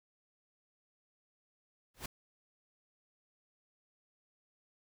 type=noise with exponential growth; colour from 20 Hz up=pink; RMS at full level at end=-35 dBFS; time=1.94-2.06 s; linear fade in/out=5 ms; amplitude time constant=25 ms; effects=none